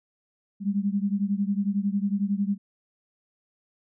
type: beating tone pair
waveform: sine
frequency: 196.8 / 207.8 Hz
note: G3 / G#3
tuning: +7 / +1 cents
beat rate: 11 Hz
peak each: -25 / -27 dBFS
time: 0.6-2.58 s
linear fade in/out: 50 ms
effects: none